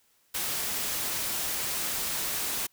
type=noise; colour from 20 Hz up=white; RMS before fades=-31 dBFS; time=0.34-2.67 s; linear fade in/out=10 ms; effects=white hiss -67 dBFS RMS until 2.72 s